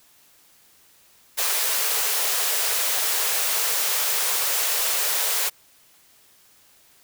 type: high-pass noise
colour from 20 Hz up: white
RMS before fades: -23 dBFS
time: 1.37-5.5 s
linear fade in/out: 20 ms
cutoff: 400 Hz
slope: 96 dB/octave
effects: white hiss -56 dBFS RMS until 7.03 s